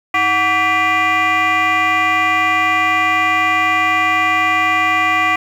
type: tone with frequency modulation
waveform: sine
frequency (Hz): 1568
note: G6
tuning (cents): 0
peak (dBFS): -10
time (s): 0.14-5.36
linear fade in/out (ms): 5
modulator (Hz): 416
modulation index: 2.2
effects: tanh soft clip ceiling -9 dBFS + 7-bit